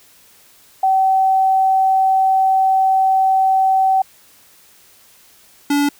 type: tone pair in turn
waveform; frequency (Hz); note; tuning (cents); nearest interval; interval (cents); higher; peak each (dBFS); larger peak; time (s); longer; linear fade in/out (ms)
sine / square; 765 / 287.2; G5 / D4; -42 / -39; octave + perfect fourth; 1697; first; -11 / -14; first; 0.83-4.02 / 5.7-5.89; first; 5
effects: white hiss -49 dBFS RMS until 5.99 s